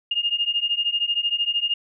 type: beating tone pair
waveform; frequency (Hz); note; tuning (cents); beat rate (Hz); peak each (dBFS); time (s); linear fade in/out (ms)
sine; 2827 / 2840; F7 / F7; +20 / +28; 13; -24 / -23; 0.11-1.74; 5
effects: none